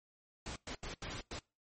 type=noise bursts at uneven times; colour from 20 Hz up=pink; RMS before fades=-43 dBFS; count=5; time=0.46-0.56 / 0.67-0.75 / 0.83-0.94 / 1.02-1.21 / 1.31-1.39 s; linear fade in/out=2 ms; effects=noise-tail reverb RT60 0.3 s tail -25 dB re dry + MP3 32 kbps